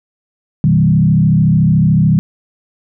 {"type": "tone with frequency modulation", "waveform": "sine", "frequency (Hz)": 160, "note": "D#3", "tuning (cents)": 49, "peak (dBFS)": -7, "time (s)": [0.64, 2.19], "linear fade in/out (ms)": 0, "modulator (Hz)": 33.7, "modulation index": 1.2, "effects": []}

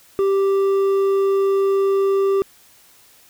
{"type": "tone with hard clipping", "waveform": "sine", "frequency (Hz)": 391.7, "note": "G4", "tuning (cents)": -1, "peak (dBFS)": -16, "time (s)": [0.19, 2.42], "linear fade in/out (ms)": 0, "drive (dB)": 5, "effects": ["white hiss -51 dBFS RMS until 3.29 s"]}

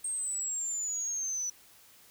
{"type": "exponential sweep", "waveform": "sine", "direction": "down", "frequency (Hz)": [8520, 5920], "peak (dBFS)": -31, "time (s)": [0.04, 1.5], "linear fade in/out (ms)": 5, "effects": ["white hiss -58 dBFS RMS until 2.1 s"]}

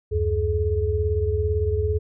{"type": "tone cluster", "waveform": "sine", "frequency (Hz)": [74.3, 92.1, 425.7], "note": ["D2", "F#2", "G#4"], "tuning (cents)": [21, -7, 43], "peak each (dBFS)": -24, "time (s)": [0.11, 1.99], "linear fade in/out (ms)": 20, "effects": []}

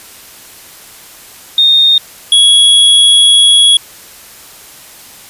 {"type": "tone pair in turn", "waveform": ["sine", "square"], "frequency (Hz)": [3679, 3341], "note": ["A#7", "G#7"], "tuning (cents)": [-24, 10], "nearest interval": "major second", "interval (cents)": 166, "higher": "first", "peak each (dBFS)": -4, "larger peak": "neither", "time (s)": [[1.58, 1.98], [2.32, 3.77]], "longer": "second", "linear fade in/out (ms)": 2, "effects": ["white hiss -35 dBFS RMS until 5.29 s", "resampled to 32000 Hz"]}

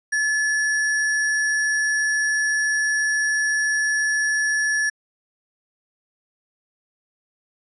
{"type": "tone with sample-and-hold", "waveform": "sine", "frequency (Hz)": 1723, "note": "A6", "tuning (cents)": -37, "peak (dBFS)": -18, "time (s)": [0.12, 4.9], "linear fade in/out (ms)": 10, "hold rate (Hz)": 7350, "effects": ["resampled to 22050 Hz"]}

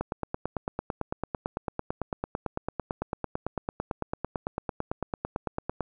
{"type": "click train", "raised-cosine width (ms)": 1, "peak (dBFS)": -15, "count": 53, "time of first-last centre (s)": [0.01, 5.807], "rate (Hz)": 8.97, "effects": []}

